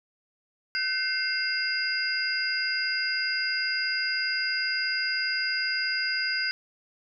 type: tone cluster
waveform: sine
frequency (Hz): 1526 / 2111 / 2694 / 4871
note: G6 / C7 / E7 / D#8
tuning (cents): -47 / +15 / +37 / -38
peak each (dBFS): -29 / -32 / -38 / -29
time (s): 0.75-6.51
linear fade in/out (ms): 0
effects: none